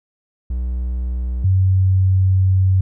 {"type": "tone pair in turn", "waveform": ["triangle", "sine"], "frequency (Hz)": [61.74, 94.37], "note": ["B1", "F#2"], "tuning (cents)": [0, 35], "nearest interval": "perfect fifth", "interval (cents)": 735, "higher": "second", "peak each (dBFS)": [-17, -11], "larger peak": "second", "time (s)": [[0.5, 1.44], [1.44, 2.81]], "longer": "second", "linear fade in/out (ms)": 5, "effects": []}